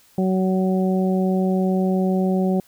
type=harmonic tone; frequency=187.4 Hz; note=F#3; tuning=22 cents sharp; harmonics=1 / 2 / 3 / 4; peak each=-18 / -24 / -28 / -30 dBFS; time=0.18-2.6 s; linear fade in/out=2 ms; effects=white hiss -55 dBFS RMS until 2.67 s